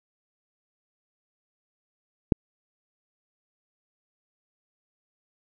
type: click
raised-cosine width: 3 ms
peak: -4 dBFS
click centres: 2.322 s
effects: none